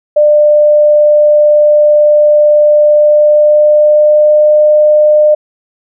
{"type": "tone with pitch glide", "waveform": "sine", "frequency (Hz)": [597, 603.6], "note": ["D5", "D5"], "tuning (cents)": [28, 47], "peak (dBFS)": -3, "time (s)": [0.16, 5.35], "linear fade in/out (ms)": 10, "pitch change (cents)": 19, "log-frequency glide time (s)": [2.83, 4.54], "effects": []}